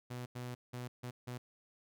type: tone bursts at uneven times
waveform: sawtooth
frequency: 123.47 Hz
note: B2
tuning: in tune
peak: -37 dBFS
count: 5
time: 0.1-0.26 / 0.35-0.55 / 0.73-0.88 / 1.03-1.11 / 1.27-1.38 s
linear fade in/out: 10 ms
effects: none